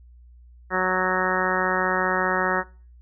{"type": "harmonic tone", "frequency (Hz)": 185, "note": "F#3", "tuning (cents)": 0, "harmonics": [1, 2, 3, 4, 5, 6, 7, 8, 9, 10], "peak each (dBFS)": [-31, -28, -29, -31, -30, -30, -28, -31, -29, -28], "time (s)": [0.7, 2.64], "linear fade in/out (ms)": 50, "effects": ["noise-tail reverb RT60 0.4 s tail -21 dB re dry", "added 60 Hz sine -46 dBFS peak until 3.01 s"]}